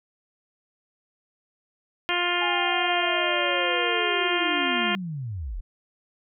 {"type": "harmonic tone", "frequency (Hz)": 351.8, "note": "F4", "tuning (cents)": 13, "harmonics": [1, 2, 3, 4, 5, 6, 7, 8, 9], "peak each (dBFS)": [-31, -31, -31, -31, -31, -31, -31, -31, -31], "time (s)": [2.09, 4.95], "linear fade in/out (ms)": 0}
{"type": "linear sweep", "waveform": "sine", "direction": "down", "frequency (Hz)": [839, 31.71], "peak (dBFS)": -29, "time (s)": [2.41, 5.61], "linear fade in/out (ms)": 10}
{"effects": []}